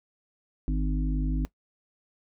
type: harmonic tone with a mistuned harmonic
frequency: 51.4 Hz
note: G#1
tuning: 17 cents flat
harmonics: 1 / 3 / 5 / 6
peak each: -25 / -33 / -33 / -38 dBFS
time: 0.68-1.45 s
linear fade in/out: 0 ms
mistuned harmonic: 1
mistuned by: -35 cents
effects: noise-tail reverb RT60 0.1 s tail -19 dB re dry